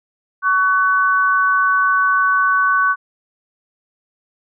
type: tone pair together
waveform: sine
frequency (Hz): 1125.9 / 1500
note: C#6 / F#6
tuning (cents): +27 / +23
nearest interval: perfect fourth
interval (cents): 496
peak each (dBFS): -15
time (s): 0.42-2.96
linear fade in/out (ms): 50
effects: none